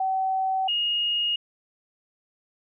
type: tone pair in turn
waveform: sine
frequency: 762 / 2862 Hz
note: G5 / F7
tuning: -49 / +42 cents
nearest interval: octave + major seventh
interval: 2291 cents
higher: second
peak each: -22 dBFS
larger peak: neither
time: 0-0.68 / 0.68-1.36 s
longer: neither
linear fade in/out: 5 ms
effects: none